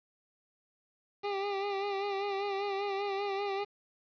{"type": "tone with vibrato", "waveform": "25% pulse", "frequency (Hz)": 398.5, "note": "G4", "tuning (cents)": 28, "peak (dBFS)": -28, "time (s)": [1.23, 3.65], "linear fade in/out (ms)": 20, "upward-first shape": "sine", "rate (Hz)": 5.1, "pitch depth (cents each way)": 46, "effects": ["resampled to 11025 Hz", "9-bit"]}